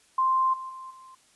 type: tone with level steps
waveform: sine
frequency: 1046.5 Hz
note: C6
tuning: in tune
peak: -20 / -34 / -38 / -46 dBFS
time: 0.18-1.15 s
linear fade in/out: 5 ms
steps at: 0.53 / 0.69 / 0.9 s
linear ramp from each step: 10 ms
effects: white hiss -61 dBFS RMS until 1.35 s + resampled to 24000 Hz